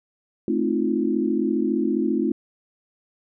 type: chord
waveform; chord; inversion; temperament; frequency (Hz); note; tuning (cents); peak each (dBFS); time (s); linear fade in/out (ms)
sine; F dominant seventh; first; just; 218.3 / 261.9 / 314.3 / 349.2; A3 / C4 / Eb4 / F4; -13 / +2 / +18 / 0; -25; 0.48-2.32; 2
effects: none